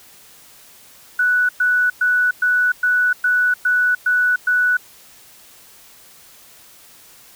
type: tone bursts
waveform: sine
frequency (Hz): 1480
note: F#6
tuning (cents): 0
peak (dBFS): -13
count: 9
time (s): 1.19-4.77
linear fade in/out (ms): 5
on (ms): 300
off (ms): 110
effects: white hiss -46 dBFS RMS until 7.35 s